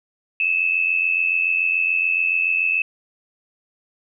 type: tone pair together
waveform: sine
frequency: 2550 / 2637 Hz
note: D#7 / E7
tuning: +42 / 0 cents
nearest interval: minor second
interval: 58 cents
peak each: -21 / -19 dBFS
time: 0.4-2.82 s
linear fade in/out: 2 ms
effects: none